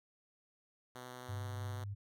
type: tone with vibrato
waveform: 5% pulse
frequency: 125.3 Hz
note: B2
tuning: 25 cents sharp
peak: -36 dBFS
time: 0.95-1.84 s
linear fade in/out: 5 ms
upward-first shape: triangle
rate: 11 Hz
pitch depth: 9 cents each way
type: tone with tremolo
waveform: sine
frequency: 100.7 Hz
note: G2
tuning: 47 cents sharp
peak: -38 dBFS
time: 1.28-1.95 s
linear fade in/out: 20 ms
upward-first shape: triangle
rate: 3.3 Hz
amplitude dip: 25%
effects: none